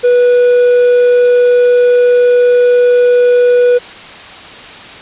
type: tone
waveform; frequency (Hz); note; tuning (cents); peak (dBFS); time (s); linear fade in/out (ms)
triangle; 489.6; B4; -15; -3; 0.03-3.79; 20
effects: white hiss -30 dBFS RMS until 5.01 s + resampled to 8000 Hz